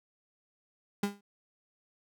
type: tone with exponential decay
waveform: 35% pulse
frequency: 202.2 Hz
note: G#3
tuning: 46 cents flat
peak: -23 dBFS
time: 1.03-1.21 s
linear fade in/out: 5 ms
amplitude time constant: 37 ms
effects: none